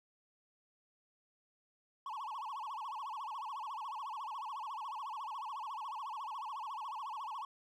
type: tone with vibrato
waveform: triangle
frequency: 980 Hz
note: B5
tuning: 14 cents flat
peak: -38 dBFS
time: 2.06-7.45 s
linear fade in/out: 2 ms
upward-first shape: sine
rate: 14 Hz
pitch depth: 260 cents each way
effects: none